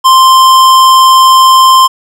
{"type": "tone with hard clipping", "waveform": "sine", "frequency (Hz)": 1046.5, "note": "C6", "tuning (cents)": 0, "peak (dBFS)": -3, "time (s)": [0.04, 1.88], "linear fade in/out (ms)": 20, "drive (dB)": 17, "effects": []}